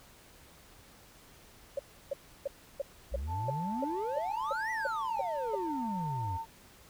sine tone bursts, 556 Hz, C#5, 5 cents sharp, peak -29 dBFS, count 12, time 1.77-5.554 s, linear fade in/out 5 ms, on 22 ms, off 320 ms
triangle exponential two-way sweep, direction up then down, 54.5 to 1999 to 84.8 Hz, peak -32 dBFS, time 3.11-6.38 s, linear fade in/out 20 ms, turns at 4.71 s
sine tone with pitch glide, 880 to 903.7 Hz, A5 to A5, 0 to +46 cents, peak -35 dBFS, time 3.27-6.46 s, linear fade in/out 50 ms, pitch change +46 cents, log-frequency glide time 4.56-5.35 s
effects pink hiss -57 dBFS RMS until 6.89 s

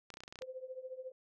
clicks, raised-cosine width 0.2 ms, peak -30 dBFS, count 10, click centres 0.103 / 0.14 / 0.171 / 0.205 / 0.236 / 0.279 / 0.325 / 0.357 / 0.389 / 0.421 s
sine tone with tremolo, 516 Hz, C5, 24 cents flat, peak -39 dBFS, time 0.41-1.12 s, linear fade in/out 5 ms, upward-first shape triangle, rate 14 Hz, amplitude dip 90%
effects none

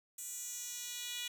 10% pulse tone with high-pass filter sweep, 485.6 Hz, B4, 29 cents flat, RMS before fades -43 dBFS, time 0.18-1.28 s, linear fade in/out 5 ms, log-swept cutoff 8300 to 3400 Hz, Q 2.1, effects none

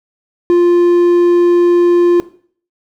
triangle tone, 349.2 Hz, F4, in tune, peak -4 dBFS, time 0.5-2.2 s, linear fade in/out 0 ms, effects noise-tail reverb RT60 0.5 s tail -17 dB re dry

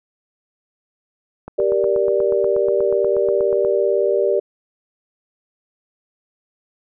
click train, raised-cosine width 1 ms, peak -18 dBFS, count 19, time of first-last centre 1.48-3.649 s, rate 8.3 Hz
sine chord, G minor, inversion none, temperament equal with one note detuned, 392 / 469.9 / 587.3 Hz, G4 / Bb4 / D5, 0 / +14 / 0 cents, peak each -18 / -20 / -19 dBFS, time 1.58-4.4 s, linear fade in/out 10 ms
effects none

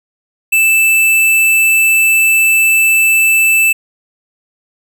square tone, 2642 Hz, E7, 3 cents sharp, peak -8 dBFS, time 0.52-3.73 s, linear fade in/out 10 ms, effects none

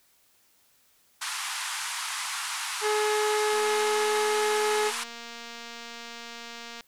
pink band-pass noise, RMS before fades -33 dBFS, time 1.21-5.04 s, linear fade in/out 10 ms, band 890 to 11000 Hz, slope 48 dB/octave
harmonic tone, 424 Hz, G#4, 36 cents sharp, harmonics 1 / 2 / 3 / 4 / 5 / 6 / 7 / 9, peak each -25 / -30 / -35 / -37 / -39 / -46 / -45 / -46 dBFS, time 2.81-4.92 s, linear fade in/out 50 ms
click train, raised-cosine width 0.2 ms, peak -24 dBFS, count 768, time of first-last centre 3.53-6.808 s, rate 234 Hz
effects white hiss -64 dBFS RMS until 6.87 s

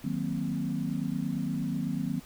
sine chord, C half-diminished seventh, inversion first, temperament equal, 155.56 / 185 / 233.1 / 261.6 Hz, Eb3 / Gb3 / Bb3 / C4, 0 / 0 / 0 / 0 cents, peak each -34 dBFS, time 0.04-2.2 s, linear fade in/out 5 ms, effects pink hiss -52 dBFS RMS until 2.25 s

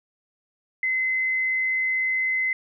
sine tone, 2049 Hz, C7, 37 cents flat, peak -21 dBFS, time 0.83-2.53 s, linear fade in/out 2 ms, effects none

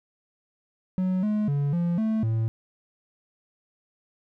triangle tone with pitch steps, 185.3 / 211.6 / 142.5 / 172.3 / 219.9 / 112.1 Hz, F#3 / G#3 / C#3 / F3 / A3 / A2, +3 / +33 / +48 / -23 / -1 / +33 cents, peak -20 dBFS, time 0.98-2.48 s, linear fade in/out 0 ms, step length 250 ms, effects none

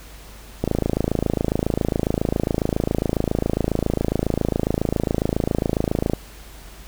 click train, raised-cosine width 2 ms, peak -6 dBFS, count 151, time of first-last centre 0.64-6.135 s, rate 27.3 Hz, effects added 50 Hz sine -41 dBFS peak until 6.87 s + pink hiss -44 dBFS RMS until 6.87 s

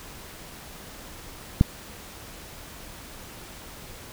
click, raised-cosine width 5 ms, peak -3 dBFS, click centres 1.611 s, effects pink hiss -43 dBFS RMS until 4.12 s

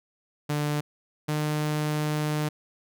sawtooth tone pair in turn, 148.2 / 151.31 Hz, D3 / D#3, +16 / -48 cents, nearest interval unison, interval 36 cents, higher second, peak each -21 dBFS, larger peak neither, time 0.49-0.81 / 1.28-2.49 s, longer second, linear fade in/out 10 ms, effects none

